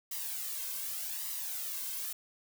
blue noise with flanger, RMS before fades -38 dBFS, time 0.11-2.13 s, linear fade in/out 5 ms, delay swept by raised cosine 1 to 1.92 ms, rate 0.85 Hz, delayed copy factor +0.65, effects none

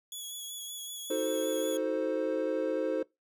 15% pulse tone with vibrato, 3374 Hz, G#7, 27 cents sharp, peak -32 dBFS, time 0.12-1.77 s, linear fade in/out 2 ms, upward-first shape sine, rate 5.3 Hz, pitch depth 22 cents each way
triangle chord, D# diminished seventh, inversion none, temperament equal with one note detuned, 316.2 / 370 / 440 / 523.3 Hz, D#4 / F#4 / A4 / C5, +28 / 0 / 0 / 0 cents, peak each -32 / -36 / -32 / -30 dBFS, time 1.1-3.03 s, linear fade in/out 5 ms
effects noise-tail reverb RT60 0.2 s tail -22 dB re dry

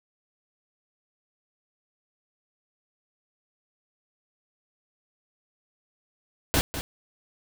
pink noise with echo, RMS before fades -22 dBFS, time 6.54-6.61 s, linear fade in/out 0 ms, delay 200 ms, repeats 1, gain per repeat -10 dB, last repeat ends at 6.81 s, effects none

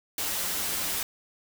white noise with comb filter, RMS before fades -30 dBFS, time 0.18-1.03 s, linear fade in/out 2 ms, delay 8.2 ms, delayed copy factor -0.55, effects none

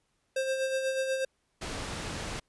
square tone with tremolo, 529 Hz, C5, 19 cents sharp, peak -27 dBFS, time 0.36-1.25 s, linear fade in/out 5 ms, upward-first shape sine, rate 8.2 Hz, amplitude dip 45%
pink low-pass noise, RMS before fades -37 dBFS, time 1.61-2.4 s, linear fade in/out 10 ms, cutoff 8100 Hz, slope 12 dB/octave
effects pink hiss -75 dBFS RMS until 2.48 s + resampled to 24000 Hz

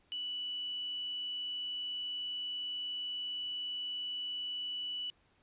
sine tone with quantisation, 2960 Hz, F#7, in tune, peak -36 dBFS, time 0.12-5.1 s, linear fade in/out 0 ms, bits 9, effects pink hiss -70 dBFS RMS until 5.42 s + resampled to 8000 Hz

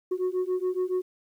sine beating tone pair, 363.6 / 370.7 Hz, F#4 / F#4, -30 / +3 cents, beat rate 7.1 Hz, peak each -26 dBFS, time 0.11-1.02 s, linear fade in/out 10 ms, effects tanh soft clip ceiling -22 dBFS + 10-bit

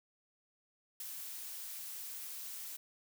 blue noise with ADSR envelope, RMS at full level -42 dBFS, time 1-2.77 s, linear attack 4 ms, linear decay 27 ms, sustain -3 dB, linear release 10 ms, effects none

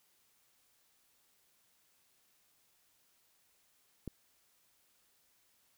click, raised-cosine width 3 ms, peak -27 dBFS, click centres 4.077 s, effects white hiss -72 dBFS RMS until 5.77 s

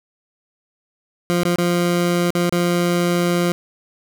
20% pulse tone with dropouts, 174.61 Hz, F3, in tune, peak -11 dBFS, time 1.3-3.52 s, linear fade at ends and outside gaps 0 ms, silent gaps 1.433-1.452 / 1.558-1.584 / 2.305-2.351 / 2.495-2.525 s, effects none

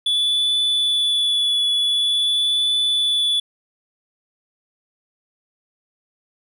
triangle tone with vibrato, 3446 Hz, A7, 37 cents flat, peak -15 dBFS, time 0.06-3.4 s, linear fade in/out 5 ms, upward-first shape triangle, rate 0.46 Hz, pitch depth 18 cents each way, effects none

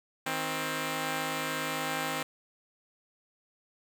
5% pulse tone pair together, 158.4 / 263.6 Hz, D#3 / C4, +31 / +13 cents, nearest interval major sixth, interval 882 cents, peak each -24 / -21 dBFS, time 0.26-2.23 s, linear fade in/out 5 ms, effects none

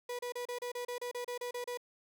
35% pulse tone bursts, 488.5 Hz, B4, 19 cents flat, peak -35 dBFS, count 13, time 0.09-1.774 s, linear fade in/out 5 ms, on 100 ms, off 32 ms, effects none

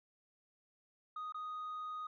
sine tone with dropouts, 1244.5 Hz, D#6, in tune, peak -38 dBFS, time 1.16-2.07 s, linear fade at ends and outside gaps 5 ms, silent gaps 1.323-1.344 s, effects tanh soft clip ceiling -39 dBFS

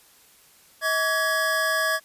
square tone cluster, 639 / 1141 / 1672 Hz, D#5 / C#6 / G#6, +46 / +50 / +11 cents, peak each -28 / -29 / -24 dBFS, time 0.81-2 s, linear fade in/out 50 ms, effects white hiss -55 dBFS RMS until 2.04 s + resampled to 32000 Hz

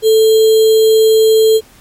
sine tone with sample-and-hold, 440 Hz, A4, in tune, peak -5 dBFS, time 0.02-1.61 s, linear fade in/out 50 ms, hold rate 3675 Hz, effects pink hiss -44 dBFS RMS until 1.8 s + MP3 64 kbps

